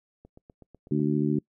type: click train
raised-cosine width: 2 ms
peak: -35 dBFS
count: 7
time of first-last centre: 0.25-0.995 s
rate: 8.05 Hz
type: harmonic tone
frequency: 74 Hz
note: D2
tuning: 14 cents sharp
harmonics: 2 / 3 / 4 / 5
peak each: -27 / -27 / -27 / -30 dBFS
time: 0.91-1.39 s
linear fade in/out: 5 ms
effects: noise-tail reverb RT60 0.1 s tail -25 dB re dry